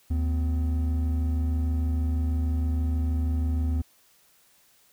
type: tone pair together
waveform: triangle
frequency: 76.09 / 254.6 Hz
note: D#2 / C4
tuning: -38 / -47 cents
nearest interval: octave + major sixth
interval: 2091 cents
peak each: -21 / -32 dBFS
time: 0.1-3.82 s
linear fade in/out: 10 ms
effects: white hiss -61 dBFS RMS until 4.92 s